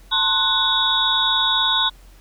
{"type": "tone cluster", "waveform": "sine", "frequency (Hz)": [891, 1054, 1477, 3452, 3776], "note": ["A5", "C6", "F#6", "A7", "A#7"], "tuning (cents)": [22, 12, -3, -34, 22], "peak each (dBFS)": [-26, -24, -26, -20, -20], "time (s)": [0.11, 1.9], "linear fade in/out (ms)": 20, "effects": ["added 44 Hz sine -44 dBFS peak until 2.2 s", "pink hiss -53 dBFS RMS until 2.2 s"]}